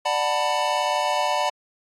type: chord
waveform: square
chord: B minor seventh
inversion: first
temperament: just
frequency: 592.7 / 740.8 / 889 / 987.8 Hz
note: D5 / F#5 / A5 / B5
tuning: +16 / +2 / +18 / 0 cents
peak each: -27 dBFS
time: 0.05-1.5 s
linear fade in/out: 10 ms
effects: low-pass 7000 Hz 12 dB/octave + AAC 48 kbps